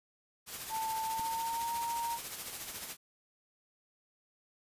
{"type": "noise with tremolo", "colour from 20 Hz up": "white", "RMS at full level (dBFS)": -40, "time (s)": [0.46, 2.97], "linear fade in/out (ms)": 50, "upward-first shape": "sine", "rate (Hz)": 14, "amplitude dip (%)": 45}
{"type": "tone with pitch glide", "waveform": "sine", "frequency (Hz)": [886, 932.2], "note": ["A5", "A#5"], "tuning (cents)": [12, 0], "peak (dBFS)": -33, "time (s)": [0.69, 2.19], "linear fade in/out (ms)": 50, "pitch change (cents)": 88, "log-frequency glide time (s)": [1.03, 1.72]}
{"type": "click", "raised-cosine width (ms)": 3, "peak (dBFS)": -34, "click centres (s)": 1.195}
{"effects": ["resampled to 32000 Hz"]}